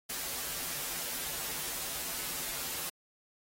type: noise with comb filter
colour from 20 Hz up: white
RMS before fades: -37 dBFS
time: 0.09-2.9 s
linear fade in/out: 10 ms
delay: 9.7 ms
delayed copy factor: -0.75
effects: AAC 48 kbps